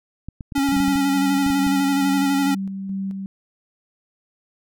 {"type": "clicks", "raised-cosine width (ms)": 5, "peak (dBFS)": -20, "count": 12, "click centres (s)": [0.286, 0.408, 0.522, 0.58, 0.689, 0.766, 0.803, 0.881, 0.957, 1.464, 1.503, 1.667]}
{"type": "tone with vibrato", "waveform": "square", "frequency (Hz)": 277.2, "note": "C#4", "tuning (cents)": 0, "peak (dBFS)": -18, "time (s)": [0.55, 2.55], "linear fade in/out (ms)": 10, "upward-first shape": "square", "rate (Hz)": 12, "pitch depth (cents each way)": 22}
{"type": "tone with tremolo", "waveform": "sine", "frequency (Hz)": 193.9, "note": "G3", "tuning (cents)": -19, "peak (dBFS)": -23, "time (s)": [0.72, 3.26], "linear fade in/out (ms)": 0, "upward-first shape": "square", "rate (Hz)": 2.3, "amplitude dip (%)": 35}
{"effects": []}